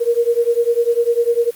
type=beating tone pair; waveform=sine; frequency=466.2 / 476.2 Hz; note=A#4 / A#4; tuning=0 / +37 cents; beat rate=10 Hz; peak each=-16 dBFS; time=0-1.51 s; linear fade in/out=20 ms; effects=white hiss -42 dBFS RMS until 1.55 s + Opus 32 kbps